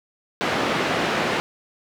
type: band-pass noise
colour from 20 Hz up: pink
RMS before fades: -23 dBFS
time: 0.41-1.4 s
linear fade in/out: 0 ms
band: 230 to 3000 Hz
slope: 12 dB/octave
effects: none